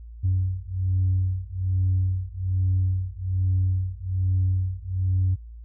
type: beating tone pair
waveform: sine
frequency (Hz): 92.5 / 93.7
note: F#2 / F#2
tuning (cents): 0 / +22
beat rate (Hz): 1.2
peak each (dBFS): -23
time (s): 0.23-5.36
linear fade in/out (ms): 20
effects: tanh soft clip ceiling -15 dBFS + added 57 Hz sine -38 dBFS peak until 5.64 s